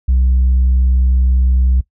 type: tone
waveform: sine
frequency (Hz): 63.5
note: B1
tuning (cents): +49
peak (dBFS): -7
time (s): 0.08-1.81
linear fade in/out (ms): 10
effects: noise-tail reverb RT60 0.1 s tail -20 dB re dry + tanh soft clip ceiling -7 dBFS